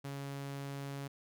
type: tone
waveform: sawtooth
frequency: 139.4 Hz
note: C#3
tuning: 10 cents sharp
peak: -36 dBFS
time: 0.04-1.08 s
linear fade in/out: 10 ms
effects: none